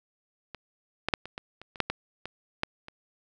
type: clicks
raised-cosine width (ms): 0.3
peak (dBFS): -23 / -11 / -6 / -23 / -20 / -28 / -27 / -6 / -13 / -20 / -10 / -26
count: 12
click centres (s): 0.547 / 1.086 / 1.138 / 1.256 / 1.379 / 1.616 / 1.758 / 1.803 / 1.9 / 2.256 / 2.634 / 2.884
effects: none